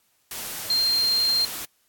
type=tone in noise; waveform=sine; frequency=4186 Hz; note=C8; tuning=in tune; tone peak=-19 dBFS; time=0.7-1.45 s; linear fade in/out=2 ms; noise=white; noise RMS=-33 dBFS; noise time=0.31-1.65 s; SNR=+11 dB; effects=white hiss -66 dBFS RMS until 1.88 s + AAC 64 kbps